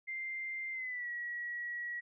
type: tone with pitch glide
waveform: sine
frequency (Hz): 2093 to 1919.3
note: C7 to B6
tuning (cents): 0 to -50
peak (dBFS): -37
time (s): 0.07-2.01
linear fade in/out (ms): 20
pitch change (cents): -150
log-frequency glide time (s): 0.72-1.09
effects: none